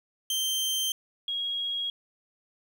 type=tone pair in turn; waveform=sawtooth / sine; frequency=3136 / 3295 Hz; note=G7 / G#7; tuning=0 / -14 cents; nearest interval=minor second; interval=86 cents; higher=second; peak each=-23 / -28 dBFS; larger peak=first; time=0.3-0.92 / 1.28-1.9 s; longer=neither; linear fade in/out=2 ms; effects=10-bit